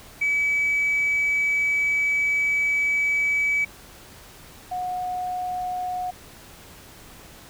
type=tone pair in turn; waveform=sine; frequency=2288 / 728.4 Hz; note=D7 / F#5; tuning=-46 / -27 cents; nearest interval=octave + minor sixth; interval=1981 cents; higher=first; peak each=-18 / -25 dBFS; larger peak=first; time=0.21-3.65 / 4.71-6.11 s; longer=first; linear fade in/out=10 ms; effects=tanh soft clip ceiling -16 dBFS + pink hiss -46 dBFS RMS until 7.49 s